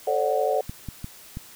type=chord; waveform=sine; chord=D dominant seventh; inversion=second; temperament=equal with one note detuned; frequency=440 / 535.2 / 587.3 / 740 Hz; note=A4 / C5 / D5 / F#5; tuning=0 / +39 / 0 / 0 cents; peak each=-26 dBFS; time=0.07-0.61 s; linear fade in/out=5 ms
type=clicks; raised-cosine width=5 ms; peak=-20 dBFS; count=4; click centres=0.695 / 0.887 / 1.044 / 1.371 s
effects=white hiss -47 dBFS RMS until 1.55 s